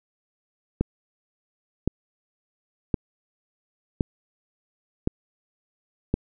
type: click train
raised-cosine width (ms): 3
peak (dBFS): -8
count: 6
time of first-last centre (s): 0.81-6.14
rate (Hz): 0.938
effects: none